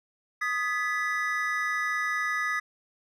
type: chord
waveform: triangle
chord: G# minor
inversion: second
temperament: equal with one note detuned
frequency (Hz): 1244.5 / 1699.1 / 1975.5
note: D#6 / G#6 / B6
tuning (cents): 0 / +39 / 0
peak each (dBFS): -29 / -30 / -28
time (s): 0.41-2.6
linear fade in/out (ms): 10
effects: none